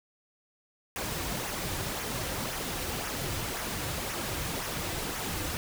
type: noise with flanger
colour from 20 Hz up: pink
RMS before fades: -34 dBFS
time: 0.96-5.57 s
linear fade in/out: 0 ms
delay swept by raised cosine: 0.23 to 4.83 ms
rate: 1.9 Hz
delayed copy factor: -0.5
effects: none